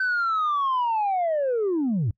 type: linear sweep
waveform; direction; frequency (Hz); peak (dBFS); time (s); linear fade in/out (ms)
sine; down; 1538 to 90.2; -19; 0-2.11; 5
effects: noise-tail reverb RT60 0.1 s tail -25 dB re dry + tanh soft clip ceiling -19 dBFS